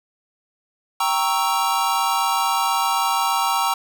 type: chord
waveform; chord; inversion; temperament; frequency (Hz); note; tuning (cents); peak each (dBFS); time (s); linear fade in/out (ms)
square; G diminished seventh; none; equal; 784 / 932.3 / 1108.7 / 1318.5; G5 / Bb5 / Db6 / Fb6; 0 / 0 / 0 / 0; -25 / -23 / -26 / -25; 1-3.74; 5
effects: none